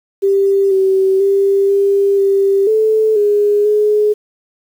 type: tone with pitch steps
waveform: sine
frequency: 393.7 / 383.2 / 394.7 / 397.7 / 393.4 / 436.3 / 412.8 / 420.8 Hz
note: G4 / G4 / G4 / G4 / G4 / A4 / G#4 / G#4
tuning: +8 / -39 / +12 / +25 / +6 / -15 / -10 / +23 cents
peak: -9 dBFS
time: 0.22-4.14 s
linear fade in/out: 20 ms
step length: 490 ms
effects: 7-bit